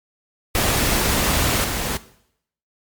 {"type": "noise with level steps", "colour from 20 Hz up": "pink", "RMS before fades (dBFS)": [-19, -24], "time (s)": [0.55, 1.97], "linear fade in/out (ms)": 0, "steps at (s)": 1.64, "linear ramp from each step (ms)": 5, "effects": ["noise-tail reverb RT60 0.7 s tail -17 dB re dry", "MP3 96 kbps"]}